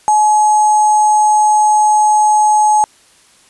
sine tone with sample-and-hold, 850 Hz, G#5, 40 cents sharp, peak -7 dBFS, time 0.08-2.84 s, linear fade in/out 0 ms, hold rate 7350 Hz, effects white hiss -48 dBFS RMS until 3.49 s + resampled to 24000 Hz

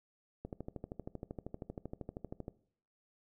click train, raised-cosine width 2 ms, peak -28 dBFS, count 27, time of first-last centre 0.45-2.481 s, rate 12.8 Hz, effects noise-tail reverb RT60 0.6 s tail -20 dB re dry

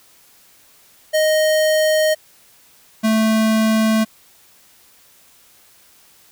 square tone pair in turn, 622 / 219.9 Hz, D#5 / A3, -1 / -1 cents, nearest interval octave + tritone, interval 1800 cents, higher first, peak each -14 dBFS, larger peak neither, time 1.13-2.15 / 3.03-4.05 s, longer neither, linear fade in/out 20 ms, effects white hiss -51 dBFS RMS until 6.31 s

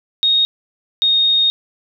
sine tone pair in turn, 3729 / 3712 Hz, A#7 / A#7, 0 / -8 cents, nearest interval unison, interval 8 cents, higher first, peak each -11 dBFS, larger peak neither, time 0.23-0.45 / 1.02-1.5 s, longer second, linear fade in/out 0 ms, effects none

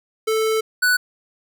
square tone pair in turn, 440 / 1485.1 Hz, A4 / F#6, 0 / +6 cents, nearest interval octave + major sixth, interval 2106 cents, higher second, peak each -18 / -15 dBFS, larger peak second, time 0.27-0.61 / 0.82-0.97 s, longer first, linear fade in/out 10 ms, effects none

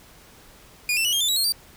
sawtooth tone with pitch steps, 2440 / 2676 / 2935 / 3220 / 3531 / 3873 / 4248 / 4660 Hz, D#7 / E7 / F#7 / G7 / A7 / B7 / C8 / D8, -34 / +25 / -15 / +46 / +5 / -35 / +25 / -14 cents, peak -17 dBFS, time 0.89-1.522 s, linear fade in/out 2 ms, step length 79 ms, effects pink hiss -50 dBFS RMS until 1.76 s

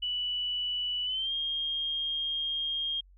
sine tone with pitch glide, 2960 to 3228 Hz, F#7 to G#7, 0 to -50 cents, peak -29 dBFS, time 0.02-3.01 s, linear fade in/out 10 ms, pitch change +150 cents, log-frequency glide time 1.04-1.33 s, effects added 46 Hz sine -54 dBFS peak until 3.17 s

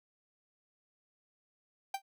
45% pulse tone with exponential decay, 784 Hz, G5, in tune, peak -30 dBFS, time 1.94-2.02 s, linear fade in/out 5 ms, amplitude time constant 16 ms, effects none

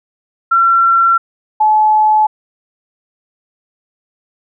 sine tone pair in turn, 1359 / 858.6 Hz, F6 / A5, -48 / -43 cents, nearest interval minor sixth, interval 795 cents, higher first, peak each -7 dBFS, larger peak neither, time 0.51-1.18 / 1.6-2.27 s, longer neither, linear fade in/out 10 ms, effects none

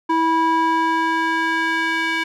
square tone with band-pass filter sweep, 326.2 Hz, E4, 18 cents flat, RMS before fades -19 dBFS, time 0.09-2.24 s, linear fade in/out 10 ms, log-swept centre 830 to 2100 Hz, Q 2, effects none

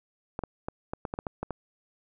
clicks, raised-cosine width 1 ms, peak -18 dBFS, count 10, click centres 0.391 / 0.437 / 0.685 / 0.935 / 1.052 / 1.139 / 1.189 / 1.268 / 1.43 / 1.507 s, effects none

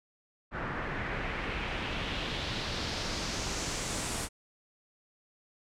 pink noise with low-pass filter sweep, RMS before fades -35 dBFS, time 0.51-4.29 s, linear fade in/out 50 ms, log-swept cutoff 1500 to 9100 Hz, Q 2, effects none

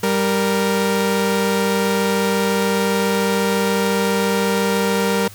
sawtooth tone pair together, 196 / 466.2 Hz, G3 / A#4, 0 / 0 cents, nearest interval octave + minor third, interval 1500 cents, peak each -15 dBFS, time 0.03-5.28 s, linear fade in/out 5 ms, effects added 101 Hz sine -40 dBFS peak until 5.34 s + white hiss -42 dBFS RMS until 5.34 s

